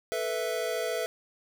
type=chord; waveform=square; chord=A suspended second; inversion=none; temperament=equal; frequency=440 / 493.9 / 659.3 Hz; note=A4 / B4 / E5; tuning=0 / 0 / 0 cents; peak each=-35 / -34 / -33 dBFS; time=0.12-1.06 s; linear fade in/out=0 ms; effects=10-bit